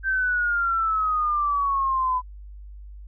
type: exponential sweep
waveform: sine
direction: down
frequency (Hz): 1568 to 999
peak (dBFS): -20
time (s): 0.03-2.22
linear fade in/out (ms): 50
effects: added 50 Hz sine -38 dBFS peak until 3.07 s